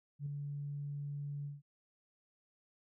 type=tone with ADSR envelope; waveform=sine; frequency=143.7 Hz; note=D3; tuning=37 cents flat; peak=-34 dBFS; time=0.19-1.62 s; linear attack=72 ms; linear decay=3 ms; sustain=-4 dB; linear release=170 ms; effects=tanh soft clip ceiling -31 dBFS